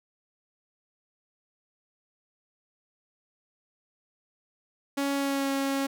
sawtooth tone with pitch glide, 279 to 274 Hz, C#4 to C#4, +11 to -20 cents, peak -22 dBFS, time 4.97-5.87 s, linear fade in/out 10 ms, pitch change -31 cents, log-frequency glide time 5.14-5.5 s, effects none

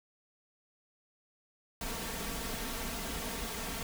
pink noise with comb filter, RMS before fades -38 dBFS, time 1.81-3.83 s, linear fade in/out 2 ms, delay 4.4 ms, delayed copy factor +0.65, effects none

